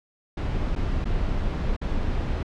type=noise with dropouts; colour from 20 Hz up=brown; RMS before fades=-25 dBFS; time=0.37-2.43 s; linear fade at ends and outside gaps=5 ms; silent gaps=0.753-0.76 / 1.044-1.054 / 1.765-1.814 s; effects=low-pass 4000 Hz 12 dB/octave